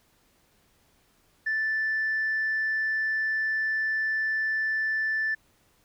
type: tone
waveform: sine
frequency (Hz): 1760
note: A6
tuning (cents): 0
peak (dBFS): -23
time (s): 1.46-5.35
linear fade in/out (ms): 10
effects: tanh soft clip ceiling -21 dBFS + pink hiss -65 dBFS RMS until 5.84 s